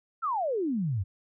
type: exponential sweep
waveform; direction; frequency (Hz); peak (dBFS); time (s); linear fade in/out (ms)
sine; down; 1396.9 to 87.31; -26; 0.22-1.04; 20
effects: none